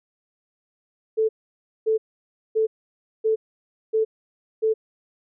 sine tone bursts, 440 Hz, A4, in tune, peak -17 dBFS, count 6, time 1.17-4.74 s, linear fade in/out 20 ms, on 120 ms, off 570 ms, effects none

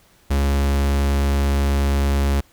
45% pulse tone, 69.9 Hz, C#2, 15 cents sharp, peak -16 dBFS, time 0.3-2.41 s, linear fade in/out 10 ms, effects pink hiss -55 dBFS RMS until 2.52 s

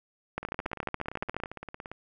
two click trains, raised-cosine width 0.5 ms, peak -24 / -15 dBFS, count 27 / 16, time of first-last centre 0.43-1.916 / 0.38-1.436 s, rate 17.5 / 14.2 Hz, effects none

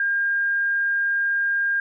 sine tone, 1609 Hz, G6, 45 cents sharp, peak -19 dBFS, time 0-1.8 s, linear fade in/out 2 ms, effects none

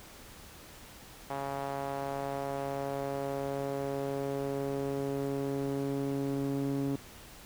sawtooth tone with band-pass filter sweep, 138.59 Hz, C#3, in tune, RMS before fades -34 dBFS, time 1.3-6.96 s, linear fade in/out 5 ms, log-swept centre 810 to 290 Hz, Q 1.9, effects pink hiss -51 dBFS RMS until 7.45 s

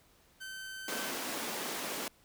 sawtooth tone, 1540 Hz, G6, 31 cents flat, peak -38 dBFS, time 0.4-1.11 s, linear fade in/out 20 ms
pink high-pass noise, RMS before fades -38 dBFS, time 0.88-2.08 s, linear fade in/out 2 ms, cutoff 230 Hz, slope 24 dB/octave
effects pink hiss -65 dBFS RMS until 2.24 s

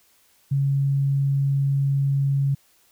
sine tone, 138.59 Hz, C#3, in tune, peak -18 dBFS, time 0.51-2.55 s, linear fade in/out 10 ms, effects white hiss -60 dBFS RMS until 2.91 s

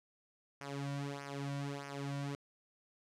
sawtooth tone with flanger, 140.7 Hz, C#3, 26 cents sharp, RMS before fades -41 dBFS, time 0.61-2.35 s, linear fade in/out 0 ms, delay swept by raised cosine 0.25 to 2.45 ms, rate 1.6 Hz, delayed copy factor -0.8, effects low-pass 8000 Hz 12 dB/octave

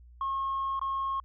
sine tone with dropouts, 1083 Hz, C#6, 41 cents flat, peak -27 dBFS, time 0.21-1.2 s, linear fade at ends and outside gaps 2 ms, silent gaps 0.794-0.814 s, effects tanh soft clip ceiling -25 dBFS + added 60 Hz sine -50 dBFS peak until 1.24 s

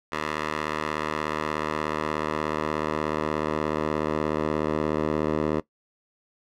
10% pulse tone with band-pass filter sweep, 76.7 Hz, D#2, 24 cents flat, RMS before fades -27 dBFS, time 0.12-5.6 s, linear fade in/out 5 ms, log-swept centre 1500 to 500 Hz, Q 0.8, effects noise-tail reverb RT60 0.1 s tail -18 dB re dry

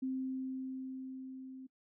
sine tone with level ramp, 261.6 Hz, C4, in tune, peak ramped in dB -33 to -46 dBFS, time 0.02-1.67 s, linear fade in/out 10 ms, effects noise-tail reverb RT60 0.1 s tail -21 dB re dry

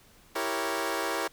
15% pulse chord, E diminished seventh, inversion none, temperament equal, 329.6 / 392 / 466.2 / 554.4 Hz, E4 / G4 / Bb4 / Db5, 0 / 0 / 0 / 0 cents, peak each -28 dBFS, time 0.35-1.28 s, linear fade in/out 10 ms, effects pink hiss -58 dBFS RMS until 1.32 s

